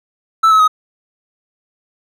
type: tone with pitch steps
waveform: triangle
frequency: 1318.5 / 1289.1 / 1260.4 Hz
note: E6 / E6 / D#6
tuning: 0 / -39 / +22 cents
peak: -5 dBFS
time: 0.43-0.679 s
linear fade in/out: 10 ms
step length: 83 ms
effects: none